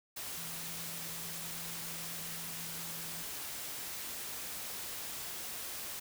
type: tone in noise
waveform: sine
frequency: 166.6 Hz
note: E3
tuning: 19 cents sharp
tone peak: -51 dBFS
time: 0.37-3.23 s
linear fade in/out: 10 ms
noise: white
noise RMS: -42 dBFS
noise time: 0.16-6 s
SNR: -12 dB
effects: none